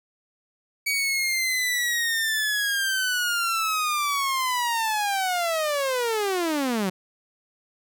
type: linear sweep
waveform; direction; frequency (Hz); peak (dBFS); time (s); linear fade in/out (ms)
sawtooth; down; 2271 to 178.8; -19; 0.86-6.9; 10
effects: none